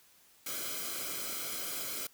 white noise with comb filter, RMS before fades -38 dBFS, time 0.46-2.07 s, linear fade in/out 5 ms, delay 1.1 ms, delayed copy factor -0.75, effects white hiss -63 dBFS RMS until 2.13 s

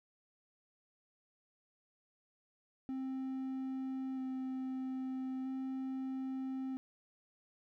triangle tone with vibrato, 262.1 Hz, C4, 3 cents sharp, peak -35 dBFS, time 2.89-6.77 s, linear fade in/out 0 ms, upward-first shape square, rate 0.39 Hz, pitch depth 9 cents each way, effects none

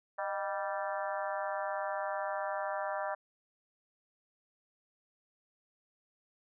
harmonic tone with a mistuned harmonic, 195.5 Hz, G3, 4 cents flat, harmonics 3 / 4 / 5 / 6 / 7 / 8 / 9, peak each -37 / -39 / -41 / -43 / -44 / -45 / -46 dBFS, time 0.18-3.15 s, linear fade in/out 10 ms, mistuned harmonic 3, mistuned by +78 cents, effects none

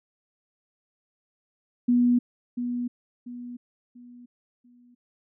sine tone with echo, 243.6 Hz, B3, 24 cents flat, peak -17 dBFS, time 1.88-2.19 s, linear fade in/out 10 ms, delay 690 ms, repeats 4, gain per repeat -9 dB, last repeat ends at 4.95 s, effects none

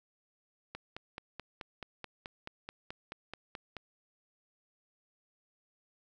click train, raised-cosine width 0.3 ms, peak -25 dBFS, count 15, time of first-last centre 0.75-3.767 s, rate 4.64 Hz, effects none

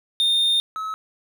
triangle tone pair in turn, 3645 / 1288.7 Hz, A#7 / E6, -40 / -40 cents, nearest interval octave + tritone, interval 1800 cents, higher first, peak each -15 / -24 dBFS, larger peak first, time 0.2-0.6 / 0.76-0.94 s, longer first, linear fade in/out 0 ms, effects none

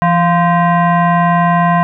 sine tone with frequency modulation, 170 Hz, F3, 46 cents flat, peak -8 dBFS, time 0.02-1.83 s, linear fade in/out 0 ms, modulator 867 Hz, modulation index 1.3, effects none

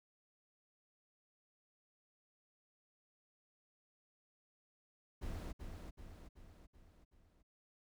brown noise with echo, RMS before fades -43 dBFS, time 5.21-5.53 s, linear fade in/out 20 ms, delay 380 ms, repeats 5, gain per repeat -5 dB, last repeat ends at 7.43 s, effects none

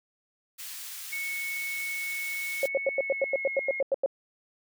white high-pass noise, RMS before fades -40 dBFS, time 0.58-2.68 s, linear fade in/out 20 ms, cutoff 1700 Hz, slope 12 dB/octave
sine tone with pitch glide, 2208 to 2153 Hz, C#7 to C7, -7 to +49 cents, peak -31 dBFS, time 1.12-3.81 s, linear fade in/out 10 ms, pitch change -44 cents, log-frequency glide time 2.94-3.69 s
sine tone bursts, 545 Hz, C#5, 29 cents flat, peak -21 dBFS, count 13, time 2.63-4.061 s, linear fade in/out 2 ms, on 27 ms, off 90 ms
effects none

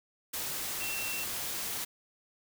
sine tone in noise, 2708 Hz, E7, 46 cents sharp, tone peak -37 dBFS, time 0.8-1.24 s, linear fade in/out 10 ms, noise white, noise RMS -36 dBFS, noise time 0.33-1.85 s, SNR -4 dB, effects none

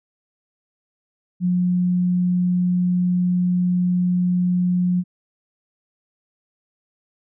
sine tone, 179.3 Hz, F3, 46 cents sharp, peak -16 dBFS, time 1.4-5.04 s, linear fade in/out 50 ms, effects none

